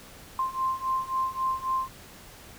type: beating tone pair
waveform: sine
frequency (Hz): 1046.5 / 1050.2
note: C6 / C6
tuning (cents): 0 / +6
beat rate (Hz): 3.7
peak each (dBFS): -30 / -28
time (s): 0.39-1.88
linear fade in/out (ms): 2
effects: pink hiss -48 dBFS RMS until 2.58 s